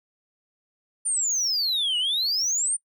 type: exponential two-way sweep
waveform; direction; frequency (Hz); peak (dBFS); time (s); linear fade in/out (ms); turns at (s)
sine; down then up; 9310 to 2851 to 9310; -19; 1.05-2.77; 20; 1.98
effects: noise-tail reverb RT60 0.1 s tail -26 dB re dry + tanh soft clip ceiling -21 dBFS